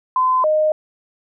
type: tone pair in turn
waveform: sine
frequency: 1024 / 617.1 Hz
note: C6 / D#5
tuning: -38 / -14 cents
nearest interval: major sixth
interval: 876 cents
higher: first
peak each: -13 dBFS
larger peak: neither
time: 0.16-0.44 / 0.44-0.72 s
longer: neither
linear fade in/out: 2 ms
effects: none